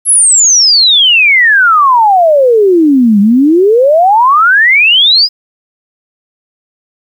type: exponential two-way sweep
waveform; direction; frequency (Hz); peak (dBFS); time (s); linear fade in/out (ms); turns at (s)
sine; down then up; 11270 to 196.4 to 5100; -3; 0.05-5.29; 50; 3.2
effects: 7-bit